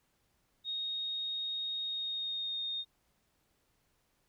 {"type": "tone with pitch glide", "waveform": "sine", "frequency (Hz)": [3730, 3689], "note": ["A#7", "A#7"], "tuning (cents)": [0, -19], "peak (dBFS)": -34, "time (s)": [0.64, 2.85], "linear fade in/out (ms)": 50, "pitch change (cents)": -19, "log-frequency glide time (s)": [1.82, 2.62], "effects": ["pink hiss -75 dBFS RMS until 4.28 s"]}